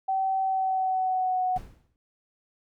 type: tone with pitch glide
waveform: sine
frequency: 767 to 737.9 Hz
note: G5 to F#5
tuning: -38 to -5 cents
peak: -23 dBFS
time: 0.08-1.58 s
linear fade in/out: 10 ms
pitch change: -67 cents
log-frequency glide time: 0.42-1.43 s
type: noise with exponential decay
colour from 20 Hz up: brown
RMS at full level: -36 dBFS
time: 1.56-1.96 s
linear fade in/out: 1 ms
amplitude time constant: 86 ms
effects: none